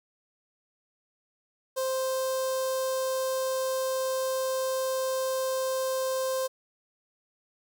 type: tone with notch filter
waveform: sawtooth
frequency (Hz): 523.3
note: C5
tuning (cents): 0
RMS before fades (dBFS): -29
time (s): 1.76-6.48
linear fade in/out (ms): 20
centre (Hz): 2200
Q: 0.55
effects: none